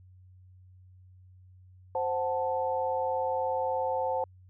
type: chord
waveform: sine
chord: F# diminished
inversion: second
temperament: equal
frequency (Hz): 523.3 / 740 / 880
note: C5 / F#5 / A5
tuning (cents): 0 / 0 / 0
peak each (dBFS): -30 / -34 / -31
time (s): 1.95-4.24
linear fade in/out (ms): 2
effects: added 92 Hz sine -52 dBFS peak until 4.49 s